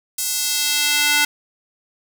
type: tone with high-pass filter sweep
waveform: square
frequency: 293.7 Hz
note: D4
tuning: in tune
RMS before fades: -19 dBFS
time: 0.18-1.25 s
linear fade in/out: 5 ms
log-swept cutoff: 7300 to 1700 Hz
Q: 0.97
effects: none